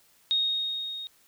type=tone with level ramp; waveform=sine; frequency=3729 Hz; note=A#7; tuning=in tune; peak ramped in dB=-21 to -35 dBFS; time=0.31-1.07 s; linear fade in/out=0 ms; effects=white hiss -62 dBFS RMS until 1.27 s